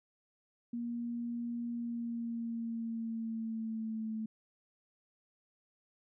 sine tone with pitch glide, 236.7 to 219.6 Hz, A#3 to A3, +27 to -3 cents, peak -35 dBFS, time 0.73-4.26 s, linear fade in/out 5 ms, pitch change -130 cents, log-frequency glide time 1.71-4.14 s, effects none

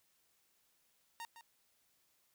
sawtooth tone with echo, 925 Hz, A#5, 14 cents flat, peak -40 dBFS, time 1.2-1.25 s, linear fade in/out 0 ms, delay 160 ms, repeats 1, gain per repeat -10 dB, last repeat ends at 1.41 s, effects white hiss -75 dBFS RMS until 2.34 s

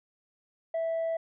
sine tone with tanh clipping, 657 Hz, E5, 6 cents flat, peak -28 dBFS, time 0.74-1.17 s, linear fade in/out 5 ms, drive 1 dB, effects none

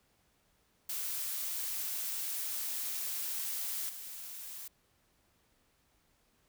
blue noise with level steps, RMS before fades -37 / -45 dBFS, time 0.89-4.68 s, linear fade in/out 5 ms, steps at 3.89 s, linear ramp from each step 5 ms, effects pink hiss -72 dBFS RMS until 6.48 s

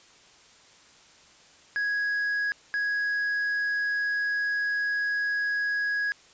triangle tone pair in turn, 1661.2 / 1661.2 Hz, G#6 / G#6, 0 / 0 cents, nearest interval unison, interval 0 cents, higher neither, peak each -23 dBFS, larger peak neither, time 1.76-2.52 / 2.74-6.12 s, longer second, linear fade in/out 0 ms, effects white hiss -55 dBFS RMS until 6.33 s + resampled to 16000 Hz

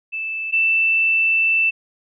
sine tone pair in turn, 2637 / 2658 Hz, E7 / E7, 0 / +14 cents, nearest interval unison, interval 14 cents, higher second, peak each -23 / -14 dBFS, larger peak second, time 0.12-0.52 / 0.52-1.71 s, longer second, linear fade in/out 20 ms, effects none

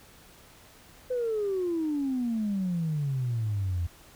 sine exponential sweep, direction down, 511 to 83.1 Hz, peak -25 dBFS, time 1.1-3.87 s, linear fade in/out 10 ms, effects tanh soft clip ceiling -22 dBFS + pink hiss -54 dBFS RMS until 4.15 s

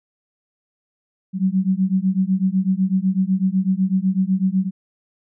sine beating tone pair, 185 / 193 Hz, F#3 / G3, 0 / -27 cents, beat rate 8 Hz, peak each -19 dBFS, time 1.33-4.71 s, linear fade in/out 50 ms, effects none

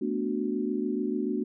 sine chord, B minor seventh, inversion third, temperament equal, 220 / 246.9 / 293.7 / 370 Hz, A3 / B3 / D4 / F#4, 0 / 0 / 0 / 0 cents, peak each -32 dBFS, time 0.01-1.44 s, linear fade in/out 10 ms, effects none

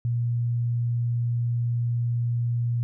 sine tone, 119 Hz, A#2, 36 cents sharp, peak -22 dBFS, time 0.05-2.83 s, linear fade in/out 0 ms, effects none

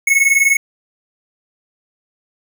square tone pair together, 2186 / 2206 Hz, C#7 / C#7, -25 / -9 cents, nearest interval unison, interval 16 cents, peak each -14 / -14 dBFS, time 0.07-0.57 s, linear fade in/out 5 ms, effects none

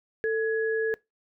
sine tone pair together, 444.8 / 1679.3 Hz, A4 / G#6, +19 / +19 cents, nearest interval octave + major seventh, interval 2300 cents, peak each -24 / -30 dBFS, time 0.24-0.94 s, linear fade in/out 0 ms, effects noise-tail reverb RT60 0.2 s tail -23 dB re dry

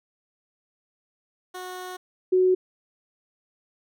15% pulse / sine tone pair in turn, 366.3 / 369.7 Hz, F#4 / F#4, -17 / -1 cents, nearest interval unison, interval 16 cents, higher second, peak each -28 / -16 dBFS, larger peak second, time 1.54-1.97 / 2.32-2.55 s, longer first, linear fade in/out 10 ms, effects none

